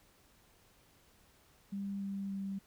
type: tone with pitch steps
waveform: sine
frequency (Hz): 198.5 / 197.02 / 195.54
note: G3 / G3 / G3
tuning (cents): +22 / +9 / -4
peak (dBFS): -36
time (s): 1.72-2.59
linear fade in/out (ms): 10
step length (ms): 290
effects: pink hiss -66 dBFS RMS until 2.66 s